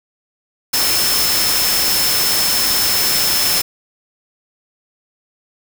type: tone in noise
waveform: sine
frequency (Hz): 5274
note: E8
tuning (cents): 0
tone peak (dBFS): -18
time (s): 0.73-3.62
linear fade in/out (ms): 10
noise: white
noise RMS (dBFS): -17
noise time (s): 0.73-3.62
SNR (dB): -4
effects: none